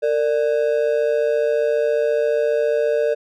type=ring-modulated tone; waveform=triangle; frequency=523.3 Hz; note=C5; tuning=in tune; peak=-11 dBFS; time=0.02-3.15 s; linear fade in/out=20 ms; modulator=67.3 Hz; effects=none